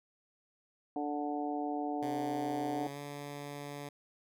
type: harmonic tone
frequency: 146.83 Hz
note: D3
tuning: in tune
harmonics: 2 / 3 / 4 / 5 / 6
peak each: -36 / -42 / -45 / -37 / -46 dBFS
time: 0.96-2.87 s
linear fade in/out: 2 ms
type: tone with pitch glide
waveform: 10% pulse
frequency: 133.6 to 144.02 Hz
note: C3 to D3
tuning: +36 to -33 cents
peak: -33 dBFS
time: 2.02-3.89 s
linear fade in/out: 5 ms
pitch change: +131 cents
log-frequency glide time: 2.74-2.98 s
effects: none